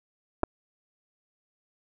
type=clicks; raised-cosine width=1 ms; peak=-11 dBFS; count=2; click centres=0.433 / 0.436 s; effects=none